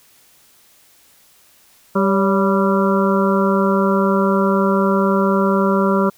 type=harmonic tone with a mistuned harmonic; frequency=196 Hz; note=G3; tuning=in tune; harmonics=1 / 2 / 3 / 5 / 6 / 7; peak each=-16 / -19 / -21 / -23 / -24 / -24 dBFS; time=1.95-6.1 s; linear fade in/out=10 ms; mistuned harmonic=3; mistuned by=-54 cents; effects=white hiss -52 dBFS RMS until 6.17 s